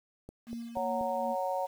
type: click train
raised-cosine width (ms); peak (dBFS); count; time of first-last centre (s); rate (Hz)
2; -31; 4; 0.29-1.011; 4.16
type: tone with tremolo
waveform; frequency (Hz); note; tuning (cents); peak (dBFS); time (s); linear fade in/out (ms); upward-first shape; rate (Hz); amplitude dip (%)
sine; 233.1; A#3; 0; -36; 0.46-1.36; 50; sine; 2.6; 50
type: harmonic tone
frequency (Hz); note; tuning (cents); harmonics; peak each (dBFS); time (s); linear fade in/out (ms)
185; F#3; 0; 3 / 4 / 5; -33 / -34 / -35; 0.75-1.67; 20
effects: 9-bit